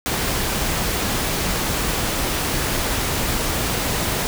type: noise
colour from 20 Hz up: pink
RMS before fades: -22 dBFS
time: 0.06-4.27 s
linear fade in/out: 0 ms
effects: none